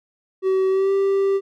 triangle tone with pitch glide, 379.8 to 392.1 Hz, F#4 to G4, +45 to 0 cents, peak -14 dBFS, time 0.42-1.41 s, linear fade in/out 50 ms, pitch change +55 cents, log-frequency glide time 0.69-0.92 s, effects none

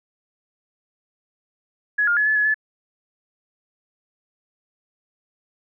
sine tone with pitch steps, 1684 / 1414 / 1702 / 1729 / 1695 / 1728 Hz, G#6 / F6 / G#6 / A6 / G#6 / A6, +24 / +21 / +42 / -31 / +35 / -32 cents, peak -16 dBFS, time 1.98-2.544 s, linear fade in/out 10 ms, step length 94 ms, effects none

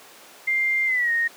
sine tone with pitch glide, 2100 to 1860.1 Hz, C7 to A#6, +6 to -4 cents, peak -19 dBFS, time 0.47-1.28 s, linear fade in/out 10 ms, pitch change -210 cents, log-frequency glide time 0.86-1.11 s, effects pink hiss -46 dBFS RMS until 1.36 s + high-pass 400 Hz 12 dB/octave

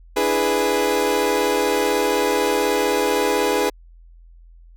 30% pulse chord, E dominant seventh, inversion third, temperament equal, 293.7 / 329.6 / 415.3 / 493.9 Hz, D4 / E4 / G#4 / B4, 0 / 0 / 0 / 0 cents, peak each -24 / -24 / -18 / -19 dBFS, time 0.16-3.7 s, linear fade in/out 10 ms, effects added 42 Hz sine -43 dBFS peak until 4.76 s

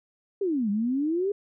sine exponential two-way sweep, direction down then up, 415.3 to 197.6 to 415.3 Hz, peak -23 dBFS, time 0.41-1.32 s, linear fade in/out 5 ms, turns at 0.7 s, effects none

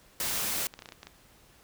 white noise, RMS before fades -31 dBFS, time 0.2-0.67 s, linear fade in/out 0 ms
clicks, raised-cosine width 0.2 ms, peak -26 dBFS, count 11, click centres 0.551 / 0.584 / 0.621 / 0.739 / 0.791 / 0.822 / 0.858 / 0.889 / 0.922 / 1.031 / 1.07 s
effects pink hiss -59 dBFS RMS until 1.63 s

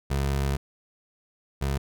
25% pulse tone pair in turn, 69 / 69 Hz, C#2 / C#2, -7 / -7 cents, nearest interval unison, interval 0 cents, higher neither, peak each -20 / -21 dBFS, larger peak first, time 0.1-0.57 / 1.61-1.78 s, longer first, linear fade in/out 10 ms, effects none

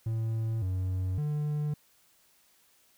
triangle tone with pitch steps, 112.2 / 92.8 / 149.1 Hz, A2 / F#2 / D3, +34 / +6 / +27 cents, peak -26 dBFS, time 0.06-1.74 s, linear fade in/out 5 ms, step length 560 ms, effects white hiss -65 dBFS RMS until 2.97 s

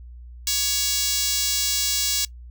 5% pulse tone with high-pass filter, 560 Hz, C#5, 18 cents sharp, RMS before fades -23 dBFS, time 0.47-2.25 s, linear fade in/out 2 ms, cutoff 4400 Hz, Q 0.57, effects noise-tail reverb RT60 0.1 s tail -20 dB re dry + added 60 Hz sine -38 dBFS peak until 2.5 s

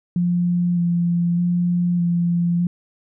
sine tone with vibrato, 174 Hz, F3, 6 cents flat, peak -16 dBFS, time 0.16-2.67 s, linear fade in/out 2 ms, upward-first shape square, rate 0.82 Hz, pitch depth 15 cents each way, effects none

